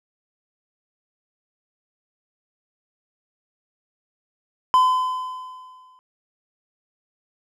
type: tone with exponential decay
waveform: triangle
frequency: 1018 Hz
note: C6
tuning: 48 cents flat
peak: -9 dBFS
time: 4.74-5.99 s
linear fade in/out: 0 ms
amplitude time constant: 270 ms
effects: none